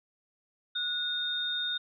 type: tone pair together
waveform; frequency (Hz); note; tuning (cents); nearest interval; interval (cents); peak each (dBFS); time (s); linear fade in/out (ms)
sine; 1458 / 3674; F#6 / A#7; -26 / -26; octave + major third; 1600; -36 / -30; 0.75-1.78; 10
effects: none